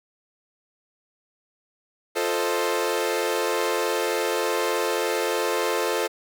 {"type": "chord", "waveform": "sawtooth", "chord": "F dominant seventh", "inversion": "none", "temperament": "equal", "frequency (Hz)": [349.2, 440, 523.3, 622.3], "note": ["F4", "A4", "C5", "Eb5"], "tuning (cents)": [0, 0, 0, 0], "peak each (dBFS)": [-25, -22, -24, -28], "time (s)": [2.15, 6.08], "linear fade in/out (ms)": 20, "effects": []}